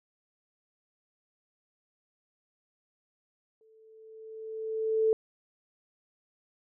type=tone with exponential growth; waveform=sine; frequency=440.9 Hz; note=A4; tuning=4 cents sharp; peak=-20 dBFS; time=3.61-5.13 s; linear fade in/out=1 ms; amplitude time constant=330 ms; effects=none